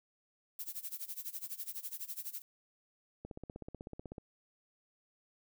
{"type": "noise with tremolo", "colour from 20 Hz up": "violet", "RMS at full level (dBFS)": -40, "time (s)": [0.59, 2.42], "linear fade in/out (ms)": 2, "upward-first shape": "sine", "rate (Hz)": 12, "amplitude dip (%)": 90}
{"type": "click train", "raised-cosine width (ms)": 2, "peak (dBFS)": -31, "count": 16, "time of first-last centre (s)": [3.25, 4.182], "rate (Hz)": 16.1}
{"effects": []}